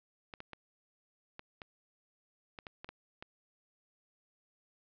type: clicks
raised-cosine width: 0.3 ms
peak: -28 dBFS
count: 10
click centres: 0.338 / 0.404 / 0.533 / 1.394 / 1.618 / 2.588 / 2.668 / 2.845 / 2.89 / 3.225 s
effects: low-pass 4000 Hz 12 dB/octave